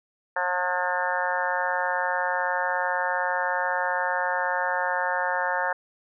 harmonic tone with a mistuned harmonic, 180.2 Hz, F#3, 45 cents flat, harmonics 3 / 4 / 5 / 6 / 7 / 8 / 9 / 10, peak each -31 / -32 / -28 / -35 / -37 / -32 / -31 / -32 dBFS, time 0.36-5.73 s, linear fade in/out 5 ms, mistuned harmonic 10, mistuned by -17 cents, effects none

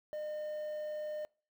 triangle tone with quantisation, 607 Hz, D#5, 43 cents flat, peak -35 dBFS, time 0.13-1.25 s, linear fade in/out 0 ms, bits 10, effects noise-tail reverb RT60 0.4 s tail -26 dB re dry

